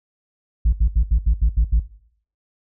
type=tone bursts; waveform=sine; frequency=54.1 Hz; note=A1; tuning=29 cents flat; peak=-9 dBFS; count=8; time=0.65-1.798 s; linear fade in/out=10 ms; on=77 ms; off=76 ms; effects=noise-tail reverb RT60 0.6 s tail -18 dB re dry + tanh soft clip ceiling -11 dBFS